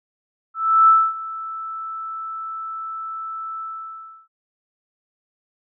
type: tone with ADSR envelope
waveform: sine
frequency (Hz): 1318.5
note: E6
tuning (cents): 0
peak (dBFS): -8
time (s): 0.54-4.28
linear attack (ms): 340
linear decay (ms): 250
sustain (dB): -19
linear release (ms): 670
effects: none